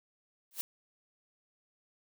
blue noise with exponential growth, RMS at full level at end -31 dBFS, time 0.51-0.61 s, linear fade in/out 0 ms, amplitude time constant 21 ms, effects none

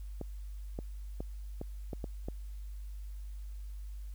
clicks, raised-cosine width 2 ms, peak -25 dBFS, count 7, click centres 0.213 / 0.789 / 1.205 / 1.614 / 1.932 / 2.042 / 2.285 s, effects added 50 Hz sine -40 dBFS peak until 4.14 s + white hiss -66 dBFS RMS until 4.14 s

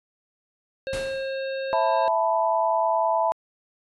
harmonic tone, 536 Hz, C5, 42 cents sharp, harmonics 1 / 3 / 5 / 7 / 8, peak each -27 / -37 / -41 / -44 / -45 dBFS, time 0.87-2.08 s, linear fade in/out 0 ms
pink noise with exponential decay, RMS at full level -32 dBFS, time 0.93-1.44 s, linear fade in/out 0 ms, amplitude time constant 110 ms
sine chord, E suspended fourth, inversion none, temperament just, 659.3 / 879 / 988.9 Hz, E5 / A5 / B5, 0 / -2 / +2 cents, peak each -23 / -24 / -25 dBFS, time 1.73-3.32 s, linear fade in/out 0 ms
effects resampled to 24000 Hz

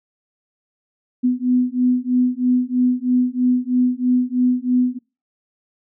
sine beating tone pair, 248.3 / 251.4 Hz, B3 / B3, +9 / +31 cents, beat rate 3.1 Hz, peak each -18 dBFS, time 1.23-4.99 s, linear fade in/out 20 ms, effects noise-tail reverb RT60 0.3 s tail -24 dB re dry

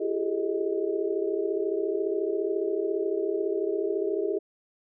sine tone cluster, 338.2 / 380.7 / 398.6 / 432.9 / 626 Hz, E4 / F#4 / G4 / A4 / D#5, +44 / +49 / +29 / -28 / +10 cents, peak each -32 / -36 / -28 / -31 / -36 dBFS, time 0-4.39 s, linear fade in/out 10 ms, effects none

